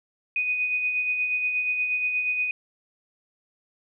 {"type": "tone with tremolo", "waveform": "sine", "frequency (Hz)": 2489, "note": "D#7", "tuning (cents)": 0, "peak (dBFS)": -21, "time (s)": [0.36, 2.51], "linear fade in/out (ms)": 2, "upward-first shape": "sine", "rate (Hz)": 8.4, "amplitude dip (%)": 40, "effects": []}